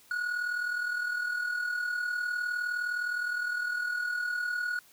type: tone with amplitude modulation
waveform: triangle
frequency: 1456 Hz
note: F#6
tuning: 28 cents flat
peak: -25 dBFS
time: 0.11-4.79 s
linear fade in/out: 2 ms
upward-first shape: sine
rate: 39.6 Hz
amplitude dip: 55%
effects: white hiss -59 dBFS RMS until 4.92 s